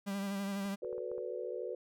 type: tone with vibrato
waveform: 45% pulse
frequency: 198 Hz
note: G3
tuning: 18 cents sharp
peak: -35 dBFS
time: 0.06-0.76 s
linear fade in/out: 20 ms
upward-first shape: sine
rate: 12 Hz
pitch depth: 31 cents each way
type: clicks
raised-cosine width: 1 ms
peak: -40 dBFS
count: 6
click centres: 0.657 / 0.847 / 0.928 / 0.981 / 1.116 / 1.181 s
type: chord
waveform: sine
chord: B minor seventh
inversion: second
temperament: equal with one note detuned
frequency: 370 / 440 / 493.9 / 575.2 Hz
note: F#4 / A4 / B4 / D5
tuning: 0 / 0 / 0 / -36 cents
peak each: -42 / -44 / -40 / -45 dBFS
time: 0.82-1.75 s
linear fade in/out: 5 ms
effects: none